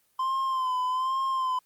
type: tone with vibrato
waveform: triangle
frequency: 1036 Hz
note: C6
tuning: 17 cents flat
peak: -23 dBFS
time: 0.19-1.59 s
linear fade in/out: 5 ms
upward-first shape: sine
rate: 1.2 Hz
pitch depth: 50 cents each way
effects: white hiss -68 dBFS RMS until 1.65 s + Opus 24 kbps